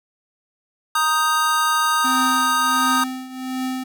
square chord, Eb major, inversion second, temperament equal, 932.3 / 1244.5 / 1568 Hz, Bb5 / Eb6 / G6, 0 / 0 / 0 cents, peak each -24 / -19 / -25 dBFS, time 0.95-3.04 s, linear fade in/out 5 ms
square tone with tremolo, 258.4 Hz, C4, 21 cents flat, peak -22 dBFS, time 2.04-3.84 s, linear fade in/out 10 ms, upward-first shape triangle, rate 1.4 Hz, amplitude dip 80%
effects none

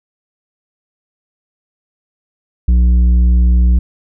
sine tone with tanh clipping, 60.5 Hz, B1, 35 cents flat, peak -8 dBFS, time 2.68-3.79 s, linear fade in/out 5 ms, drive 7 dB, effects none

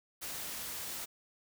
white noise, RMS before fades -41 dBFS, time 0.21-1.06 s, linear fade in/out 20 ms, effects none

